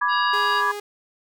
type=chord; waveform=sine; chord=G# diminished; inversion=first; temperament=equal with one note detuned; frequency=987.8 / 1174.7 / 1666 Hz; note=B5 / D6 / G#6; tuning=0 / 0 / +5 cents; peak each=-23 dBFS; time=0.01-0.72 s; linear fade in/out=10 ms
type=harmonic tone; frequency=951 Hz; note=A#5; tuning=34 cents sharp; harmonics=3 / 4 / 5; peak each=-30 / -32 / -33 dBFS; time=0.08-0.63 s; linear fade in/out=50 ms
type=tone; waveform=sawtooth; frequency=412 Hz; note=G#4; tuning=14 cents flat; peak=-26 dBFS; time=0.33-0.8 s; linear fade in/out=5 ms
effects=none